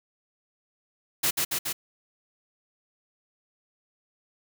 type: noise with echo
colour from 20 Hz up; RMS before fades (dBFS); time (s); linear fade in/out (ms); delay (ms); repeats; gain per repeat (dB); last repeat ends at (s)
white; -24; 1.23-1.31; 10; 140; 3; -2; 1.73
effects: none